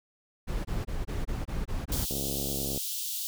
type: noise bursts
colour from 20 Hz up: brown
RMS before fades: -31 dBFS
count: 8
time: 0.47-2.057 s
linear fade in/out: 20 ms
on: 180 ms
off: 21 ms
type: high-pass noise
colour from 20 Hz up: white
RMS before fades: -34 dBFS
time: 1.92-3.27 s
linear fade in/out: 0 ms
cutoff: 3000 Hz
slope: 48 dB/octave
type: click train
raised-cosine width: 2 ms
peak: -22 dBFS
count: 47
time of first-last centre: 2.11-2.776 s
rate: 69.1 Hz
effects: none